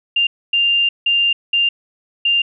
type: tone bursts at uneven times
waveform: sine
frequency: 2794 Hz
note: F7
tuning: in tune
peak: -12 dBFS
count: 5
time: 0.16-0.27 / 0.53-0.89 / 1.06-1.33 / 1.53-1.69 / 2.25-2.42 s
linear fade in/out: 5 ms
effects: none